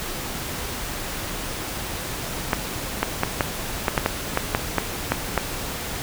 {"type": "clicks", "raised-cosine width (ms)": 0.5, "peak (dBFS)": -3, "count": 12, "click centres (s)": [2.532, 3.03, 3.234, 3.408, 3.882, 3.978, 4.061, 4.374, 4.549, 4.783, 5.12, 5.377], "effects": ["pink hiss -30 dBFS RMS until 6.02 s"]}